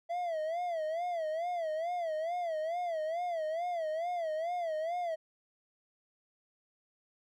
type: tone with vibrato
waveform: triangle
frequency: 665 Hz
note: E5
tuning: 15 cents sharp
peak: -30 dBFS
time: 0.09-5.16 s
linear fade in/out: 20 ms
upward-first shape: sine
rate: 2.3 Hz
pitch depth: 130 cents each way
effects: none